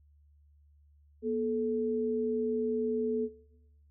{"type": "tone pair together", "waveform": "sine", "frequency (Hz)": [240.9, 434.5], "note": ["B3", "A4"], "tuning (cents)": [-43, -22], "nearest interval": "minor seventh", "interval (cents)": 1021, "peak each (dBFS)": [-33, -30], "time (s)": [1.22, 3.29], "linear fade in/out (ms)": 50, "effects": ["noise-tail reverb RT60 0.9 s tail -17 dB re dry", "added 73 Hz sine -59 dBFS peak until 3.9 s"]}